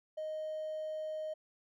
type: tone with hard clipping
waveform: triangle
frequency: 622.3 Hz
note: D#5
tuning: in tune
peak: -37 dBFS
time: 0.17-1.34 s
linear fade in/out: 10 ms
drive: 4 dB
effects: none